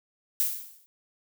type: noise with exponential decay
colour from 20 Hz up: violet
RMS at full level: -23 dBFS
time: 0.4-0.86 s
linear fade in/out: 0 ms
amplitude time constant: 100 ms
effects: none